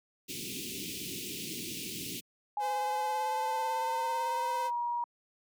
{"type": "band-stop noise", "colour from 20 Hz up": "pink", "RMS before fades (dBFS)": -37, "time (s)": [0.28, 2.21], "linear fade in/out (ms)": 20, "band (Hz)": [400, 2400], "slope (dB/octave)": 48}
{"type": "tone with pitch glide", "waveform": "sine", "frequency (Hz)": [830.6, 954.1], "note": ["G#5", "A#5"], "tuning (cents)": [0, 40], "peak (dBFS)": -30, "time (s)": [2.57, 5.04], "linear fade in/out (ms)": 2, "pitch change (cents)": 240, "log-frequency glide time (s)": [2.78, 4.52]}
{"type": "tone with vibrato", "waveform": "sawtooth", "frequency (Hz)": 513, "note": "C5", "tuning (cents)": -34, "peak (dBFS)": -33, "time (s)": [2.59, 4.71], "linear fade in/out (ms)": 50, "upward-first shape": "sine", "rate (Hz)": 18, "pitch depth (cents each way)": 22}
{"effects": ["high-pass 200 Hz 12 dB/octave"]}